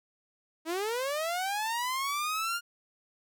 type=linear sweep; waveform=sawtooth; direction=up; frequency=311.1 to 1423 Hz; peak=-26 dBFS; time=0.65-2.61 s; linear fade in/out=50 ms; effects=none

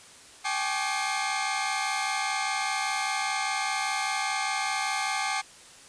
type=tone cluster; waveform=sawtooth; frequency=779 / 844 / 1119 / 1192 / 2134 Hz; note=G5 / G#5 / C#6 / D6 / C7; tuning=-11 / +28 / +16 / +25 / +34 cents; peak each=-28 / -29 / -34 / -31 / -29 dBFS; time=0.44-5.42 s; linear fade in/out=20 ms; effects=white hiss -50 dBFS RMS until 5.88 s + resampled to 22050 Hz

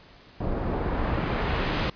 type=noise with low-pass filter sweep; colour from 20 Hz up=pink; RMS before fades=-27 dBFS; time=0.4-1.9 s; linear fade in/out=5 ms; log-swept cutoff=650 to 3900 Hz; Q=0.71; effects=pink hiss -52 dBFS RMS until 1.95 s + resampled to 11025 Hz

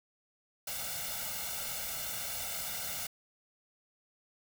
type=noise with comb filter; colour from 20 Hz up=white; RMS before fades=-38 dBFS; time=0.67-3.07 s; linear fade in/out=5 ms; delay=1.4 ms; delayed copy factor=+0.9; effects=none

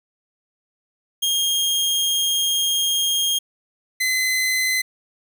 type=tone pair in turn; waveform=sawtooth; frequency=3235 / 2038 Hz; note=G#7 / C7; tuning=-46 / -46 cents; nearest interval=minor sixth; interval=800 cents; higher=first; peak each=-15 dBFS; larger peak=neither; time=1.22-3.39 / 4-4.82 s; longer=first; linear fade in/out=10 ms; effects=none

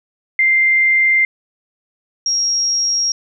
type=tone pair in turn; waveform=sine; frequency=2093 / 5602 Hz; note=C7 / F8; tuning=0 / +4 cents; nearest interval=octave + perfect fourth; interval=1704 cents; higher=second; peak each=-10 / -14 dBFS; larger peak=first; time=0.39-1.25 / 2.26-3.12 s; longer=neither; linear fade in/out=2 ms; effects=none

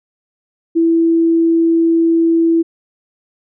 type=tone; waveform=sine; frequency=331 Hz; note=E4; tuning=7 cents sharp; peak=-9 dBFS; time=0.75-2.63 s; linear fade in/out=20 ms; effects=none

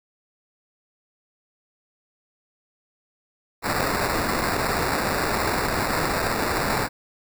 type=noise with sample-and-hold; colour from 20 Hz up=blue; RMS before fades=-24 dBFS; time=3.62-6.89 s; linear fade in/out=50 ms; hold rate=3150 Hz; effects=none

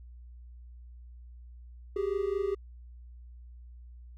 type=tone pair together; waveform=triangle; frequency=384.4 / 409 Hz; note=G4 / G#4; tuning=-34 / -26 cents; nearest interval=minor second; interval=108 cents; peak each=-29 / -29 dBFS; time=1.96-2.55 s; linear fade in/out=5 ms; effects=added 60 Hz sine -46 dBFS peak until 4.17 s

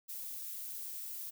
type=noise; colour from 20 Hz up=violet; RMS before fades=-43 dBFS; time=0.08-1.31 s; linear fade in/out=20 ms; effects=none

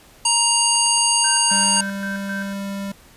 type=harmonic tone; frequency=936 Hz; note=A#5; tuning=7 cents sharp; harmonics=1 / 3 / 5 / 7 / 9 / 10; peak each=-22 / -22 / -22 / -22 / -22 / -22 dBFS; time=0.25-1.81 s; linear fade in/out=5 ms
type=clicks; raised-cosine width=0.5 ms; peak=-27 dBFS; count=5; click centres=0.753 / 0.863 / 0.977 / 1.249 / 1.682 s
type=tone with tremolo; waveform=sine; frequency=1556 Hz; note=G6; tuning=13 cents flat; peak=-26 dBFS; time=1.24-2.53 s; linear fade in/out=5 ms; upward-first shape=square; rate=3.8 Hz; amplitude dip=70%
type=tone; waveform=square; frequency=197.9 Hz; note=G3; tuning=17 cents sharp; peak=-26 dBFS; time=1.51-2.92 s; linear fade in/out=5 ms
effects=pink hiss -49 dBFS RMS until 3.16 s + resampled to 32000 Hz

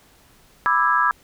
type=chord; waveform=sine; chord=E dominant seventh; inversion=second; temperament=just; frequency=988.9 / 1186.7 / 1318.5 / 1648.1 Hz; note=B5 / D6 / E6 / G#6; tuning=+2 / +18 / 0 / -14 cents; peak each=-21 dBFS; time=0.66-1.11 s; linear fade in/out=0 ms; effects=pink hiss -54 dBFS RMS until 1.23 s

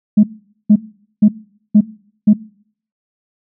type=tone bursts; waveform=sine; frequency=210.5 Hz; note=G#3; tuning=24 cents sharp; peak=-3 dBFS; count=5; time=0.17-2.335 s; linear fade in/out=10 ms; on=65 ms; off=460 ms; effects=noise-tail reverb RT60 0.6 s tail -22 dB re dry + tanh soft clip ceiling 0 dBFS

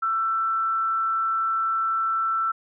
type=tone with frequency modulation; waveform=sine; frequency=1334 Hz; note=E6; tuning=20 cents sharp; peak=-21 dBFS; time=0.02-2.52 s; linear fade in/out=10 ms; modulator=200 Hz; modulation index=0.22; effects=none

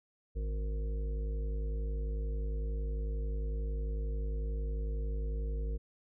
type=harmonic tone with a mistuned harmonic; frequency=51.1 Hz; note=G#1; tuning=27 cents flat; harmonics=1 / 3 / 5 / 7 / 9 / 10; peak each=-32 / -47 / -53 / -55 / -47 / -59 dBFS; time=0.35-5.78 s; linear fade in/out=20 ms; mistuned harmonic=1; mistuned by=+110 cents; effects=none

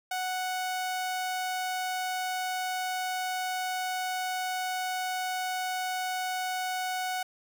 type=tone; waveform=sawtooth; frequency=740 Hz; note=F#5; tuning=in tune; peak=-26 dBFS; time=0.11-7.23 s; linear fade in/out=5 ms; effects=none

